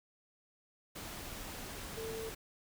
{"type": "tone in noise", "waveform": "sine", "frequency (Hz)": 447.3, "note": "A4", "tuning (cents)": 28, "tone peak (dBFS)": -40, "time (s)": [1.97, 2.3], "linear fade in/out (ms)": 10, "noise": "pink", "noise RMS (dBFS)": -45, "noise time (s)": [0.95, 2.35], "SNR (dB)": 2, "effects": []}